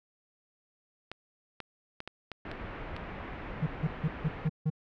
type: clicks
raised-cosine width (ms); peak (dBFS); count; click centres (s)
0.3; -23; 7; 1.116 / 1.603 / 2.004 / 2.076 / 2.317 / 2.515 / 2.965
type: low-pass noise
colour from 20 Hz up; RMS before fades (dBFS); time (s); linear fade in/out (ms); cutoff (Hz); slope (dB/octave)
pink; -41; 2.45-4.48; 2; 2400; 24
type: tone bursts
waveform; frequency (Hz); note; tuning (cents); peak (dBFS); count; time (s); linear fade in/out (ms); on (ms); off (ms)
triangle; 155.56; D#3; 0; -23; 6; 3.62-4.702; 10; 47; 160
effects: none